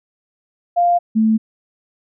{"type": "tone pair in turn", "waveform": "sine", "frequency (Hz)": [698.5, 220], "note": ["F5", "A3"], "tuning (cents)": [0, 0], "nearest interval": "octave + minor sixth", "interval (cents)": 2000, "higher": "first", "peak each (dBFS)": -11, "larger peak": "neither", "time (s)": [[0.76, 0.99], [1.15, 1.38]], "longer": "neither", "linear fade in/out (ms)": 20, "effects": []}